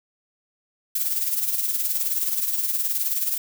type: noise with tremolo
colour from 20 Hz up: violet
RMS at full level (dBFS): -22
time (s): 0.95-3.38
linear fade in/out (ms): 5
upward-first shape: sine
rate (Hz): 19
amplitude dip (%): 55
effects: none